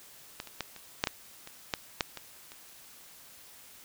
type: clicks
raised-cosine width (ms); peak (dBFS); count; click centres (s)
0.2; -19 / -27 / -15 / -28 / -8 / -11 / -26 / -11 / -9 / -22 / -29; 11; 0.401 / 0.473 / 0.607 / 0.763 / 1.039 / 1.072 / 1.474 / 1.738 / 2.008 / 2.173 / 2.519
effects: white hiss -53 dBFS RMS until 3.84 s